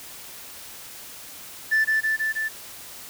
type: tone with echo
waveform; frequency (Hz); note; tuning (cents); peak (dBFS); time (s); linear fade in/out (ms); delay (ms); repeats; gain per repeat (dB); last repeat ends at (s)
sine; 1760; A6; 0; -15; 1.71-1.85; 20; 160; 4; -2; 2.49
effects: tanh soft clip ceiling -15 dBFS + white hiss -41 dBFS RMS until 3.09 s